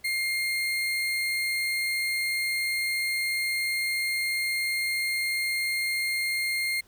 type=tone; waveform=35% pulse; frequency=2119 Hz; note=C7; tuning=21 cents sharp; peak=-24 dBFS; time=0.04-6.81 s; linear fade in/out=10 ms; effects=pink hiss -60 dBFS RMS until 6.87 s